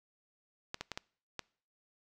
clicks, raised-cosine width 0.2 ms, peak -20 dBFS, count 5, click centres 0.744 / 0.81 / 0.917 / 0.975 / 1.393 s, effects noise-tail reverb RT60 0.5 s tail -25 dB re dry

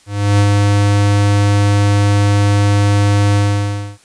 square tone with ADSR envelope, 101.8 Hz, G#2, 34 cents flat, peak -8 dBFS, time 0.06-3.98 s, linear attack 330 ms, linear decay 67 ms, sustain -2 dB, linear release 620 ms, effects white hiss -49 dBFS RMS until 4.04 s + resampled to 22050 Hz

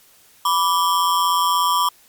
square ring-modulated tone, 1076 Hz, C6, 48 cents sharp, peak -13 dBFS, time 0.45-1.89 s, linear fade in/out 5 ms, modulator 88.3 Hz, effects white hiss -52 dBFS RMS until 2.08 s + MP3 96 kbps

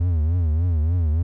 triangle tone with vibrato, 82.4 Hz, E2, in tune, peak -15 dBFS, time 0-1.23 s, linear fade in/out 10 ms, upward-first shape triangle, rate 3.4 Hz, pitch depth 180 cents each way, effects none

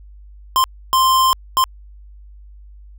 square tone bursts at uneven times, 1046.5 Hz, C6, in tune, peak -12 dBFS, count 3, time 0.56-0.64 / 0.93-1.33 / 1.57-1.64 s, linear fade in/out 0 ms, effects added 50 Hz sine -38 dBFS peak until 2.98 s

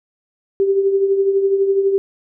sine tone with tremolo, 392 Hz, G4, in tune, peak -10 dBFS, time 0.6-1.98 s, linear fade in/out 0 ms, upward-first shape triangle, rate 12 Hz, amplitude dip 60%, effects none

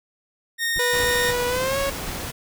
sawtooth tone, 1848 Hz, A#6, 16 cents flat, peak -18 dBFS, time 0.58-1.34 s, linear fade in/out 50 ms
brown noise bursts, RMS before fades -30 dBFS, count 6, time 0.76-2.098 s, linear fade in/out 2 ms, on 23 ms, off 240 ms
sawtooth tone with pitch glide, 489 to 552.1 Hz, B4 to C#5, -17 to -7 cents, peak -18 dBFS, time 0.79-1.9 s, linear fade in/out 5 ms, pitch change +210 cents, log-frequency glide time 1.48-1.78 s
pink noise, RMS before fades -31 dBFS, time 0.92-2.32 s, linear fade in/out 20 ms
effects none

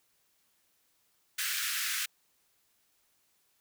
pink high-pass noise, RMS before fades -33 dBFS, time 1.38-2.06 s, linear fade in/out 10 ms, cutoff 1400 Hz, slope 48 dB/octave, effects white hiss -72 dBFS RMS until 3.6 s

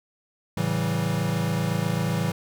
square chord, A dominant seventh, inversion none, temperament equal with one note detuned, 110 / 138.59 / 164.81 / 192.63 Hz, A2 / C#3 / E3 / G3, 0 / 0 / 0 / -30 cents, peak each -30 / -31 / -27 / -31 dBFS, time 0.57-2.32 s, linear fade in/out 5 ms, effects none

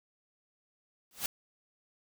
white noise with exponential growth, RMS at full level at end -29 dBFS, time 1.11-1.26 s, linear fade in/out 1 ms, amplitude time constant 32 ms, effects none

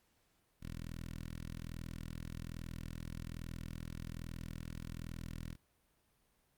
10% pulse tone with notch filter, 41.2 Hz, E1, in tune, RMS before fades -45 dBFS, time 0.6-5.57 s, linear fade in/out 50 ms, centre 750 Hz, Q 0.63, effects pink hiss -75 dBFS RMS until 6.57 s + Opus 48 kbps

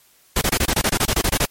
pink noise bursts, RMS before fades -18 dBFS, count 14, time 0.36-1.455 s, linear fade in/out 5 ms, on 55 ms, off 25 ms, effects white hiss -55 dBFS RMS until 1.5 s + MP3 64 kbps

